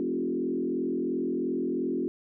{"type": "tone with frequency modulation", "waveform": "sine", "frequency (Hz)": 307.3, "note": "D#4", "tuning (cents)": -21, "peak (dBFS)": -26, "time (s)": [0, 2.08], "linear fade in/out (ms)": 0, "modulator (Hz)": 42.9, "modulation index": 1.9, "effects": []}